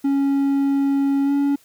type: tone with pitch glide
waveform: triangle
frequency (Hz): 277.2 to 282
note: C#4 to C#4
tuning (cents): 0 to +30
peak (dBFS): -14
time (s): 0.04-1.56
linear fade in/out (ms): 10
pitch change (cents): +30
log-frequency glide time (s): 1.24-1.32
effects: white hiss -55 dBFS RMS until 1.64 s